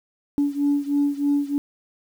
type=beating tone pair; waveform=sine; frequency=285.1 / 288.3 Hz; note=C#4 / D4; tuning=+49 / -32 cents; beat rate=3.2 Hz; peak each=-20 / -22 dBFS; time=0.38-1.58 s; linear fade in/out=0 ms; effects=tanh soft clip ceiling -13 dBFS + 8-bit